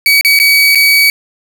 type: tone with dropouts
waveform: 30% pulse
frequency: 2269 Hz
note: C#7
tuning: 40 cents sharp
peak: -3 dBFS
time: 0.06-1.1 s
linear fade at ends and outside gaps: 1 ms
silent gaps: 0.211-0.248 / 0.39-0.399 / 0.749-0.755 s
effects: none